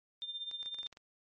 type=tone with tremolo; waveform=sine; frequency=3600 Hz; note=A7; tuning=39 cents sharp; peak=-36 dBFS; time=0.22-0.87 s; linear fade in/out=0 ms; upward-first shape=sine; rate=16 Hz; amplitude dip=70%
type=clicks; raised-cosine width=0.2 ms; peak=-35 dBFS; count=9; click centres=0.513 / 0.629 / 0.66 / 0.745 / 0.787 / 0.831 / 0.865 / 0.927 / 0.971 s
effects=MP3 48 kbps